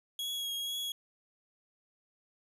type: tone with vibrato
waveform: 40% pulse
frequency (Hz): 3314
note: G#7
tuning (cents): -4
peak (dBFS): -33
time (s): 0.19-0.92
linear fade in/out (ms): 2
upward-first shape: triangle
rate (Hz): 2.1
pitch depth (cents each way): 24
effects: none